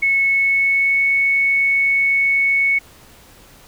sine tone with pitch glide, 2199 to 2213 Hz, C#7 to C#7, -14 to -3 cents, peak -13 dBFS, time 0.02-2.79 s, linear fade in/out 10 ms, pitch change +11 cents, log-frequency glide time 0.21-1.03 s, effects pink hiss -46 dBFS RMS until 3.67 s

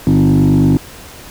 sine tone with frequency modulation, 207.4 Hz, G#3, 2 cents flat, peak -5 dBFS, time 0.07-0.77 s, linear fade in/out 0 ms, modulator 48.9 Hz, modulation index 2.2, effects tanh soft clip ceiling -6 dBFS + pink hiss -35 dBFS RMS until 1.3 s

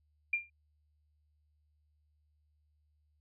sine tone with exponential decay, 2389 Hz, D7, 29 cents sharp, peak -25 dBFS, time 0.33-0.5 s, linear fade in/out 5 ms, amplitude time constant 35 ms, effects added 75 Hz sine -70 dBFS peak until 3.2 s

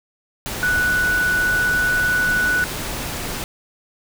sine tone in noise, 1480 Hz, F#6, in tune, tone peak -16 dBFS, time 0.63-2.64 s, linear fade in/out 0 ms, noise pink, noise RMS -27 dBFS, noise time 0.46-3.44 s, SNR +8 dB, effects none

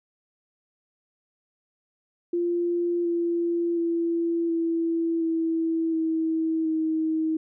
sine tone with pitch steps, 346.4 / 341.4 / 336.5 / 331.7 / 327 / 322.3 / 317.7 Hz, F4 / F4 / E4 / E4 / E4 / E4 / D#4, -14 / -39 / +36 / +11 / -14 / -39 / +36 cents, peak -22 dBFS, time 2.33-7.37 s, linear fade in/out 5 ms, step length 720 ms, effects none

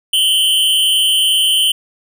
square tone with amplitude modulation, 3054 Hz, G7, 46 cents flat, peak -8 dBFS, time 0.13-1.72 s, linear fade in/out 5 ms, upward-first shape sine, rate 223 Hz, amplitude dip 70%, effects none

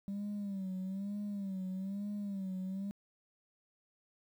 sine tone with vibrato, 196 Hz, G3, in tune, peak -34 dBFS, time 0.08-2.91 s, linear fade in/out 0 ms, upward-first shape sine, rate 1.1 Hz, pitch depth 89 cents each way, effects tanh soft clip ceiling -35 dBFS + 11-bit

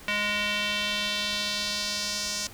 square tone with band-pass filter sweep, 207.2 Hz, G#3, 4 cents flat, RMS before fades -29 dBFS, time 0.08-2.47 s, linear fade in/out 2 ms, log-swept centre 2400 to 5900 Hz, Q 2.1, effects pink hiss -47 dBFS RMS until 2.53 s

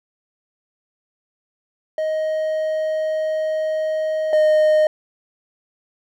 triangle tone pair in turn, 626 / 616.7 Hz, D#5 / D#5, +10 / -16 cents, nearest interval unison, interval 26 cents, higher first, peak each -17 / -10 dBFS, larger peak second, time 1.98-4.33 / 4.33-4.87 s, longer first, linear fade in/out 2 ms, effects none

